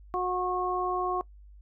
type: harmonic tone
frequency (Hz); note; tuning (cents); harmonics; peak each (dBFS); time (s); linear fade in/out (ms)
363.8; F#4; -29; 1 / 2 / 3; -31 / -31 / -31; 0.14-1.21; 0
effects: noise-tail reverb RT60 0.1 s tail -21 dB re dry + added 50 Hz sine -48 dBFS peak until 1.61 s